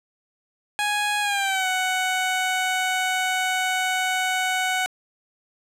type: tone with pitch glide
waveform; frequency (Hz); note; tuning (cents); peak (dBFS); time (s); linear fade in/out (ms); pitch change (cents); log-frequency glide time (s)
15% pulse; 830.6 to 744.3; G#5 to F#5; 0 to +10; -15; 0.79-4.86; 0; -190; 1.21-1.67
effects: low-pass 11000 Hz 12 dB/octave